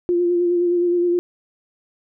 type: tone with vibrato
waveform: sine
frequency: 350 Hz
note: F4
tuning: 4 cents sharp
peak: -15 dBFS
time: 0.09-1.19 s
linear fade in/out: 0 ms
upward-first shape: sine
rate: 9.6 Hz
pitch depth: 26 cents each way
effects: none